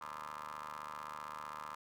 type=ring-modulated tone; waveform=20% pulse; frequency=75.6 Hz; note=D#2; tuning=49 cents flat; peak=-36 dBFS; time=0.01-1.75 s; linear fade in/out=5 ms; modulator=1120 Hz; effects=none